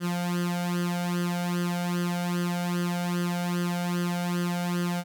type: tone with flanger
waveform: sawtooth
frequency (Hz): 175.5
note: F3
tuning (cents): +9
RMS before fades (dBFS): -28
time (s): 0-5.04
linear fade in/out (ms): 50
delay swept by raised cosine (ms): 0.63 to 1.39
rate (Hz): 2.5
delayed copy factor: +0.8
effects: none